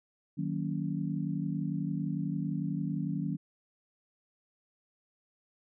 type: chord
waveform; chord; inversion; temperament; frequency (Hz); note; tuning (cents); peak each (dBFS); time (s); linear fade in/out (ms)
sine; D# minor seventh; none; just; 155.56 / 186.68 / 233.3 / 280; D#3 / F#3 / A#3 / C#4; 0 / +16 / +2 / +18; -34 / -35 / -39 / -37; 0.37-3.37; 20
effects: none